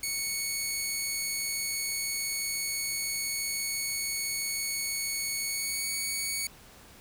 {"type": "tone with pitch glide", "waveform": "10% pulse", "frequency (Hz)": [2217, 2236], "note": ["C#7", "C#7"], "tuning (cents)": [0, 14], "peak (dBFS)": -21, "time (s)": [0.03, 6.47], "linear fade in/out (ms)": 2, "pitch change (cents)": 14, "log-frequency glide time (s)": [5.46, 5.91], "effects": ["pink hiss -53 dBFS RMS until 7 s"]}